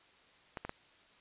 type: clicks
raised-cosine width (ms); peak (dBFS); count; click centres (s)
0.5; -24; 3; 0.572 / 0.65 / 0.694
effects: white hiss -63 dBFS RMS until 1.2 s + resampled to 8000 Hz